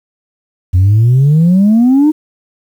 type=exponential sweep; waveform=sine; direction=up; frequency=87.31 to 314.8 Hz; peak=-3 dBFS; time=0.73-2.12 s; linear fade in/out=20 ms; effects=tanh soft clip ceiling -3 dBFS + 7-bit